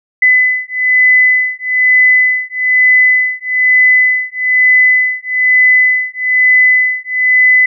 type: beating tone pair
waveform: sine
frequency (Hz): 2009 / 2010.1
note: B6 / B6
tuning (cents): +29 / +30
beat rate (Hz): 1.1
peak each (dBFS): -10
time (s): 0.22-7.66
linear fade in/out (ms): 5
effects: none